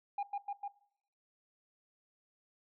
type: tone with echo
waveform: sine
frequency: 810 Hz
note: G#5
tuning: 43 cents flat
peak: -30 dBFS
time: 0.18-0.23 s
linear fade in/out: 5 ms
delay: 150 ms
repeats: 3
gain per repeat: -2 dB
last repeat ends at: 0.68 s
effects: noise-tail reverb RT60 0.7 s tail -21 dB re dry + tanh soft clip ceiling -32 dBFS